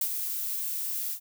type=noise with ADSR envelope; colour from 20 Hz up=violet; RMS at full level=-26 dBFS; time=0.01-1.2 s; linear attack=5 ms; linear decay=65 ms; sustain=-6 dB; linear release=82 ms; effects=none

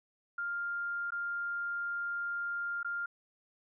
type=tone with dropouts; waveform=sine; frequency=1400 Hz; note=F6; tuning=4 cents sharp; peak=-33 dBFS; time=0.38-3.06 s; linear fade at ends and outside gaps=5 ms; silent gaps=1.106-1.12 / 2.831-2.846 s; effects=none

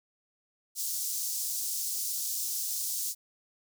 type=high-pass noise; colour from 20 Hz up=pink; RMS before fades=-33 dBFS; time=0.75-3.15 s; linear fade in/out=50 ms; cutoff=5500 Hz; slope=24 dB/octave; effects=none

